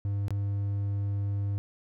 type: tone with dropouts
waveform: triangle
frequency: 100.5 Hz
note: G2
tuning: 44 cents sharp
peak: -25 dBFS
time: 0.05-1.58 s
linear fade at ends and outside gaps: 0 ms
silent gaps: 0.282-0.306 s
effects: none